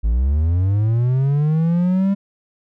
triangle linear sweep, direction up, 51.4 to 199.9 Hz, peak -12 dBFS, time 0.03-2.15 s, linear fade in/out 20 ms, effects none

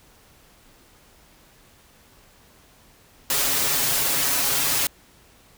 white noise with comb filter, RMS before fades -22 dBFS, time 3.3-4.87 s, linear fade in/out 2 ms, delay 7.2 ms, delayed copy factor +0.9, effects pink hiss -54 dBFS RMS until 5.57 s

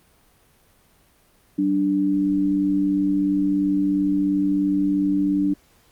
sine tone pair together, 190.77 / 293.7 Hz, G3 / D4, -47 / 0 cents, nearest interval perfect fifth, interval 747 cents, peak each -25 / -18 dBFS, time 1.58-5.54 s, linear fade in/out 10 ms, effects pink hiss -58 dBFS RMS until 5.91 s + Opus 32 kbps

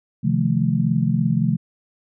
sine chord, F dominant seventh, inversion second, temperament just, 130.96 / 157.15 / 174.61 / 218.3 Hz, C3 / Eb3 / F3 / A3, +2 / +18 / 0 / -13 cents, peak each -22 dBFS, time 0.23-1.57 s, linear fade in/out 20 ms, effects none

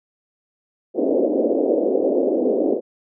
white band-pass noise, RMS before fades -19 dBFS, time 0.94-2.81 s, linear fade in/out 50 ms, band 250 to 570 Hz, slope 48 dB/octave, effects none

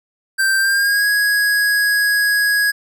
square tone with pitch glide, 1568 to 1661.2 Hz, G6 to G#6, 0 to 0 cents, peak -14 dBFS, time 0.38-2.72 s, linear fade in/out 20 ms, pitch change +100 cents, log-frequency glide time 0.58-1.07 s, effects none

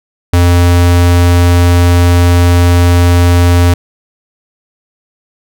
square tone, 87.5 Hz, F2, 4 cents sharp, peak -5 dBFS, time 0.33-3.74 s, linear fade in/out 5 ms, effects none

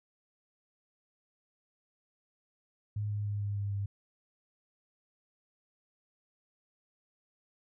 sine tone with pitch steps, 104.5 / 103.6 / 102.7 / 101.82 / 100.94 / 100.07 Hz, G#2 / G#2 / G#2 / G#2 / G#2 / G2, +11 / -4 / -19 / -34 / -49 / +36 cents, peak -31 dBFS, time 2.96-3.86 s, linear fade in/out 5 ms, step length 150 ms, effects none

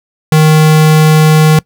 square tone, 155.56 Hz, D#3, in tune, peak -4 dBFS, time 0.32-1.59 s, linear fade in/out 2 ms, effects noise-tail reverb RT60 0.1 s tail -22 dB re dry

